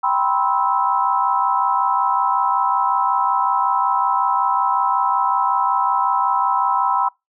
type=chord; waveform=sine; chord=C major seventh; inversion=second; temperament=just; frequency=784.9 / 981.1 / 1046.5 / 1308.1 Hz; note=G5 / B5 / C6 / E6; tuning=+2 / -12 / 0 / -14 cents; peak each=-22 / -19 / -22 / -22 dBFS; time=0.03-7.09 s; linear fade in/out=10 ms; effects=noise-tail reverb RT60 0.2 s tail -25 dB re dry